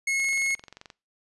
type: tone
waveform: 45% pulse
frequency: 2174 Hz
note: C#7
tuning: 34 cents flat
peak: -23 dBFS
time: 0.07-0.55 s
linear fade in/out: 5 ms
type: click train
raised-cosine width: 0.2 ms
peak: -26 dBFS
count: 17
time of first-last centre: 0.2-0.902 s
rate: 22.8 Hz
effects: noise-tail reverb RT60 0.3 s tail -24 dB re dry + resampled to 24000 Hz

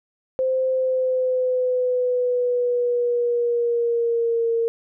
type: tone with pitch glide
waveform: sine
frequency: 520 to 460.6 Hz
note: C5 to A#4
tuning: -11 to -21 cents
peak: -18 dBFS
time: 0.39-4.68 s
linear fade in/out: 0 ms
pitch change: -210 cents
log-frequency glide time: 0.7-4.51 s
effects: none

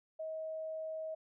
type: tone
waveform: sine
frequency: 635 Hz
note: D#5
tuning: 35 cents sharp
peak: -38 dBFS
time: 0.19-1.15 s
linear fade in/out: 10 ms
effects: none

